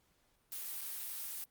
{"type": "noise with dropouts", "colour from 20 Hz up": "blue", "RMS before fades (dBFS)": -42, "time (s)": [0.52, 1.44], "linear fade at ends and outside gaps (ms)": 1, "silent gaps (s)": [0.81, 0.814], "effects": ["pink hiss -74 dBFS RMS until 1.5 s", "Opus 48 kbps"]}